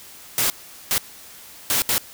white noise bursts at uneven times, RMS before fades -20 dBFS, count 4, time 0.38-0.5 / 0.91-0.98 / 1.7-1.82 / 1.89-1.98 s, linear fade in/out 0 ms, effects white hiss -43 dBFS RMS until 2.13 s

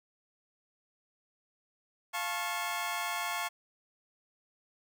20% pulse chord, F augmented, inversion none, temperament just, 698.5 / 873.1 / 1091.3 Hz, F5 / A5 / C#6, 0 / -14 / -27 cents, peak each -33 / -33 / -31 dBFS, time 2.13-3.49 s, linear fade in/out 20 ms, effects none

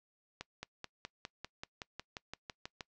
accelerating click train, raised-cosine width 0.2 ms, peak -24 dBFS, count 14, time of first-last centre 0.41-2.808 s, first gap 220 ms, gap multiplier 0.97, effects noise-tail reverb RT60 0.1 s tail -23 dB re dry + low-pass 7000 Hz 12 dB/octave

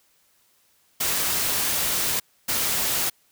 white noise bursts at uneven times, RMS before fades -24 dBFS, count 2, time 1-2.2 / 2.48-3.1 s, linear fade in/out 10 ms, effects white hiss -63 dBFS RMS until 3.31 s

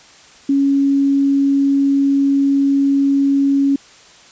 sine tone, 277.4 Hz, C#4, 1 cent sharp, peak -11 dBFS, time 0.49-3.76 s, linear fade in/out 5 ms, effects white hiss -44 dBFS RMS until 4.31 s + resampled to 16000 Hz

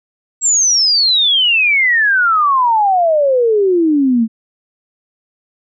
sine exponential sweep, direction down, 7690 to 217.7 Hz, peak -9 dBFS, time 0.41-4.28 s, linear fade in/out 50 ms, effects none

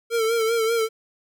square tone with vibrato, 453.8 Hz, A#4, 47 cents flat, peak -20 dBFS, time 0.1-0.89 s, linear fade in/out 50 ms, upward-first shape sine, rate 5.1 Hz, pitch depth 53 cents each way, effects none

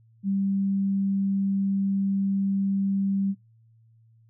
sine tone, 196 Hz, G3, in tune, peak -22 dBFS, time 0.23-3.35 s, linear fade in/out 50 ms, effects noise-tail reverb RT60 0.2 s tail -25 dB re dry + added 113 Hz sine -55 dBFS peak until 4.29 s

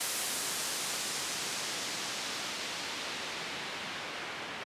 white noise with low-pass filter sweep, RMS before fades -37 dBFS, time 0-4.64 s, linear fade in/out 10 ms, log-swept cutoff 11000 to 2400 Hz, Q 0.84, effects high-pass 150 Hz 12 dB/octave + resampled to 32000 Hz

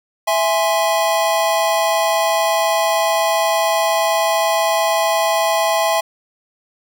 square chord, E augmented, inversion none, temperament equal, 659.3 / 830.6 / 1046.5 Hz, E5 / G#5 / B#5, 0 / 0 / 0 cents, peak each -18 / -20 / -22 dBFS, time 0.27-6.01 s, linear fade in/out 10 ms, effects none

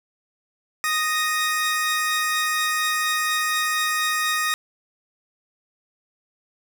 sawtooth tone pair together, 1243 / 1862.4 Hz, D#6 / A#6, -2 / -2 cents, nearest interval perfect fifth, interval 700 cents, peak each -20 dBFS, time 0.84-4.54 s, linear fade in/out 0 ms, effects none

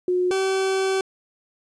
sine / 40% pulse tone pair in turn, 361.9 / 383.4 Hz, F#4 / G4, -38 / -38 cents, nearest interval minor second, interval 100 cents, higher second, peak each -18 / -19 dBFS, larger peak first, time 0.08-0.31 / 0.31-1.01 s, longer second, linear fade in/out 2 ms, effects resampled to 22050 Hz + 10-bit

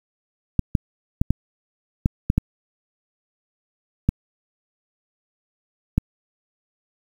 clicks, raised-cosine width 5 ms, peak -4 dBFS, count 9, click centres 0.593 / 0.752 / 1.215 / 1.306 / 2.059 / 2.301 / 2.38 / 4.09 / 5.98 s, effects 7-bit

